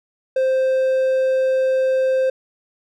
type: tone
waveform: triangle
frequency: 523.3 Hz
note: C5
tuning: in tune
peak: -13 dBFS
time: 0.36-2.3 s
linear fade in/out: 5 ms
effects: none